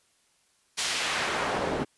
pink noise with band-pass filter sweep, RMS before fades -29 dBFS, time 0.77-1.85 s, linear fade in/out 20 ms, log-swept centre 5300 to 360 Hz, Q 0.71, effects white hiss -67 dBFS RMS until 1.97 s + resampled to 24000 Hz

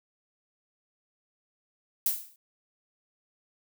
violet noise with exponential decay, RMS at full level -23 dBFS, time 2.06-2.36 s, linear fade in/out 2 ms, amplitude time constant 64 ms, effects none

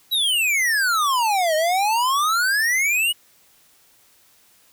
square exponential two-way sweep, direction down then up, 3956 to 611 to 2954 Hz, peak -18 dBFS, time 0.11-3.13 s, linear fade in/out 20 ms, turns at 1.55 s, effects white hiss -56 dBFS RMS until 4.72 s

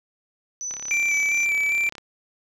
sine tone with tremolo, 5990 Hz, F#8, 20 cents sharp, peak -27 dBFS, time 0.61-1.45 s, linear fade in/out 0 ms, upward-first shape sine, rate 4.1 Hz, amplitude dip 50%
click train, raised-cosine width 0.2 ms, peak -21 dBFS, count 45, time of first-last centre 0.71-1.982 s, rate 34.6 Hz
triangle tone with vibrato, 2325 Hz, D7, 18 cents flat, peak -18 dBFS, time 0.91-1.89 s, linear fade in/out 0 ms, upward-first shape square, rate 2.5 Hz, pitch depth 18 cents each way
effects none

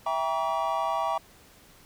triangle chord, E diminished seventh, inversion none, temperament just, 659.3 / 791.1 / 949.3 / 1139.2 Hz, E5 / G5 / Bb5 / Db6, 0 / +16 / +31 / +47 cents, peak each -29 dBFS, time 0.06-1.18 s, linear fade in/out 5 ms, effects pink hiss -55 dBFS RMS until 1.85 s

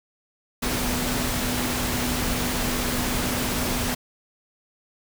sine tone in noise, 246.9 Hz, B3, in tune, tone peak -30 dBFS, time 0.62-3.95 s, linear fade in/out 10 ms, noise pink, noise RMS -26 dBFS, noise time 0.62-3.95 s, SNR -7 dB, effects none

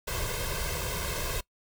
pink noise with comb filter, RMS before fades -32 dBFS, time 0.07-1.41 s, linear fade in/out 10 ms, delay 1.9 ms, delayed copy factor +0.85, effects noise-tail reverb RT60 0.1 s tail -22 dB re dry

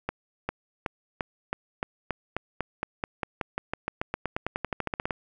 accelerating click train, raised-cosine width 0.5 ms, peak -13 dBFS, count 30, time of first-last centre 0.09-5.108 s, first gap 400 ms, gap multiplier 0.93, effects none

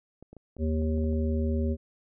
clicks, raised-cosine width 2 ms, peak -33 dBFS, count 8, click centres 0.226 / 0.33 / 0.367 / 0.567 / 0.821 / 0.98 / 1.04 / 1.129 s
harmonic tone, 78.5 Hz, D#2, 16 cents sharp, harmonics 1 / 3 / 5 / 7, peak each -26 / -30 / -35 / -38 dBFS, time 0.58-1.77 s, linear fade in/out 50 ms
effects none

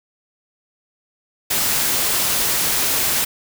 white noise, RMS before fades -19 dBFS, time 1.5-3.25 s, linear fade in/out 10 ms, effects none

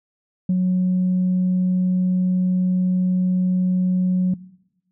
sine tone, 183.2 Hz, F#3, 17 cents flat, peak -14 dBFS, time 0.49-4.34 s, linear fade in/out 5 ms, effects noise-tail reverb RT60 0.9 s tail -20 dB re dry + tanh soft clip ceiling -13 dBFS

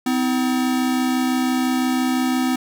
square tone pair together, 254.5 / 320.4 Hz, C4 / E4, -48 / -49 cents, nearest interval major third, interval 399 cents, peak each -19 / -26 dBFS, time 0.06-2.56 s, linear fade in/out 5 ms, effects none

